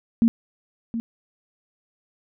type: tone with echo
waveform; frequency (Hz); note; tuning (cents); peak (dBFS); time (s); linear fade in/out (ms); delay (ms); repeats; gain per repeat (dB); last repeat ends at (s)
sine; 230; A#3; -23; -13; 0.22-0.28; 0; 720; 1; -11; 1
effects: none